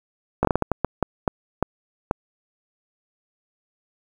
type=slowing click train; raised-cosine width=1 ms; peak=-5 dBFS; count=12; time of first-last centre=0.43-2.111 s; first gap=18 ms; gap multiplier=1.39; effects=7-bit